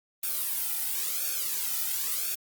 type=noise with flanger; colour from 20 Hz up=blue; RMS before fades=-30 dBFS; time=0.23-2.35 s; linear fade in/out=5 ms; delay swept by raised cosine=0.99 to 1.84 ms; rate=0.96 Hz; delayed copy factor=-0.9; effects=Opus 32 kbps